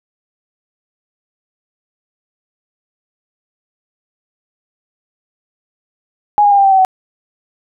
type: tone with pitch steps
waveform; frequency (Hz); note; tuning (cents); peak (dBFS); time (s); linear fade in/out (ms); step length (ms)
sine; 830.6 / 817.3 / 804.2 / 791.3 / 778.6 / 766.1 / 753.8; G#5 / G#5 / G5 / G5 / G5 / G5 / F#5; 0 / -28 / +44 / +16 / -12 / -40 / +32; -6; 6.38-6.849; 0; 67
effects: none